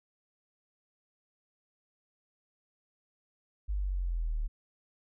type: linear sweep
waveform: sine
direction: down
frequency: 51.1 to 36.22 Hz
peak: -29 dBFS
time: 3.68-4.48 s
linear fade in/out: 20 ms
effects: none